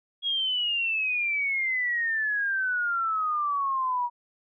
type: exponential sweep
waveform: sine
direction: down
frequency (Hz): 3322 to 954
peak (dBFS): -24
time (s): 0.22-4.1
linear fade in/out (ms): 50
effects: none